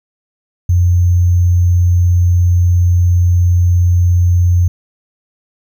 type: tone with sample-and-hold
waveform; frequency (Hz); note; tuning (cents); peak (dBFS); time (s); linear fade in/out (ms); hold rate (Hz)
sine; 88.3; F2; +20; -7; 0.69-4.68; 5; 6300
effects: none

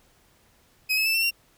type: tone with pitch steps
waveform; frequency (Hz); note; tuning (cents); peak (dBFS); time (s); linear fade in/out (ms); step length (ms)
30% pulse; 2534 / 2587 / 2642 / 2697 / 2754; D#7 / E7 / E7 / E7 / F7; +31 / -33 / +3 / +39 / -25; -18; 0.89-1.31; 20; 84
effects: pink hiss -61 dBFS RMS until 1.57 s

